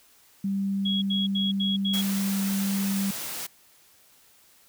sine tone, 196.5 Hz, G3, 4 cents sharp, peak -24 dBFS, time 0.44-3.11 s, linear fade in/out 5 ms
sine tone bursts, 3322 Hz, G#7, in tune, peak -26 dBFS, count 5, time 0.85-2.016 s, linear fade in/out 10 ms, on 170 ms, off 79 ms
white high-pass noise, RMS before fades -34 dBFS, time 1.93-3.47 s, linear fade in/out 10 ms, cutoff 110 Hz, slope 96 dB/octave
effects white hiss -58 dBFS RMS until 4.68 s

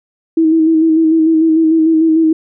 sine tone with vibrato, 320.9 Hz, E4, 46 cents flat, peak -7 dBFS, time 0.37-2.33 s, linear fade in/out 5 ms, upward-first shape square, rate 6.7 Hz, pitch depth 27 cents each way, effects none

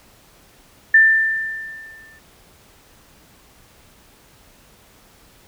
sine tone with exponential decay, 1781 Hz, A6, 21 cents sharp, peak -6 dBFS, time 0.94-2.19 s, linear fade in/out 5 ms, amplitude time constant 270 ms, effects pink hiss -51 dBFS RMS until 5.47 s

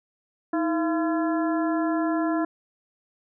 harmonic tone with a mistuned harmonic, 340 Hz, F4, 46 cents flat, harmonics 1 / 2 / 3 / 4 / 5, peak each -23 / -29 / -33 / -35 / -37 dBFS, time 0.53-2.45 s, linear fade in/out 5 ms, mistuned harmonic 1, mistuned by -110 cents, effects none

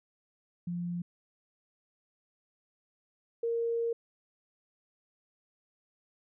sine tone pair in turn, 174.3 / 464.3 Hz, F3 / A#4, -3 / -7 cents, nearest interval octave + perfect fourth, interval 1696 cents, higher second, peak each -32 / -28 dBFS, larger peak second, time 0.67-1.02 / 3.43-3.93 s, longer second, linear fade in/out 5 ms, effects none

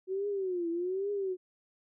sine tone with vibrato, 370 Hz, F#4, in tune, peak -30 dBFS, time 0.07-1.37 s, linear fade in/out 50 ms, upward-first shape triangle, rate 1.2 Hz, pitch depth 190 cents each way, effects none

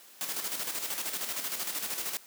white noise with tremolo, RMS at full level -33 dBFS, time 0.21-2.17 s, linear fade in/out 0 ms, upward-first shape square, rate 13 Hz, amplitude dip 50%, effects white hiss -54 dBFS RMS until 2.26 s + high-pass 200 Hz 12 dB/octave

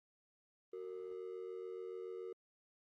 triangle ring-modulated tone, 415.3 Hz, G#4, in tune, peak -38 dBFS, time 0.73-2.33 s, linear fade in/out 5 ms, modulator 43.5 Hz, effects tanh soft clip ceiling -35 dBFS + Opus 32 kbps

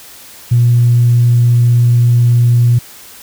sine tone, 120 Hz, B2, 49 cents flat, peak -5 dBFS, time 0.51-2.79 s, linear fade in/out 10 ms, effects tanh soft clip ceiling -1 dBFS + white hiss -36 dBFS RMS until 3.22 s

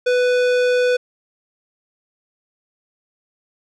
sine tone with tanh clipping, 496.1 Hz, B4, 8 cents sharp, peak -16 dBFS, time 0.06-0.97 s, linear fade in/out 10 ms, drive 18 dB, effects none

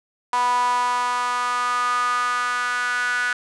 sawtooth tone with high-pass filter sweep, 245.8 Hz, B3, 8 cents flat, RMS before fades -22 dBFS, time 0.33-3.33 s, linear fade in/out 2 ms, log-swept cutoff 950 to 1500 Hz, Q 7.5, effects resampled to 22050 Hz + 8-bit

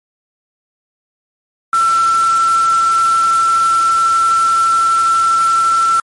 sine tone in noise, 1344 Hz, E6, 33 cents sharp, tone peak -9 dBFS, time 1.73-6 s, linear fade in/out 2 ms, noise white, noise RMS -26 dBFS, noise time 1.73-6 s, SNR +14 dB, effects MP3 48 kbps

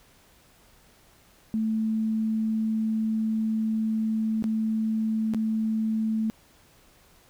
sine tone with dropouts, 220 Hz, A3, in tune, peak -23 dBFS, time 1.54-6.3 s, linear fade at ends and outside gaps 0 ms, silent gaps 4.424-4.441 / 5.337-5.346 s, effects pink hiss -58 dBFS RMS until 7.29 s

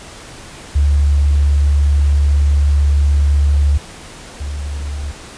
sine tone pair in turn, 71.9 / 71.9 Hz, D2 / D2, -36 / -36 cents, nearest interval unison, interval 0 cents, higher neither, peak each -9 / -20 dBFS, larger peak first, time 0.75-3.78 / 4.4-5.12 s, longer first, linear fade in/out 10 ms, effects pink hiss -35 dBFS RMS until 5.37 s + resampled to 22050 Hz

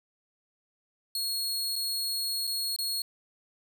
sawtooth tone with dropouts, 4315 Hz, C#8, 47 cents flat, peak -26 dBFS, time 1.15-3.02 s, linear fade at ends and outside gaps 2 ms, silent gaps 1.757-1.761 / 2.47-2.474 / 2.763-2.787 s, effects none

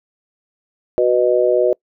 sine chord, B major, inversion second, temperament just, 370.4 / 493.9 / 617.4 Hz, F#4 / B4 / D#5, +2 / 0 / -14 cents, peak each -16 dBFS, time 0.98-1.73 s, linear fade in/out 0 ms, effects noise-tail reverb RT60 0.1 s tail -26 dB re dry

